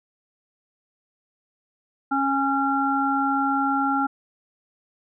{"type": "harmonic tone", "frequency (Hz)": 274.6, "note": "C#4", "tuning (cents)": -16, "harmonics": [1, 3, 5], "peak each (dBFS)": [-24, -24, -24], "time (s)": [2.11, 4.07], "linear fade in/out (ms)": 10, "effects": []}